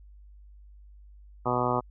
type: harmonic tone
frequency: 123.47 Hz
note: B2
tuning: in tune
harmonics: 1 / 2 / 3 / 4 / 5 / 6 / 7 / 8 / 9 / 10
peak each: -33 / -33 / -33 / -33 / -33 / -33 / -33 / -33 / -33 / -33 dBFS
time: 1.45-1.81 s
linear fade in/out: 20 ms
effects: added 50 Hz sine -48 dBFS peak until 1.9 s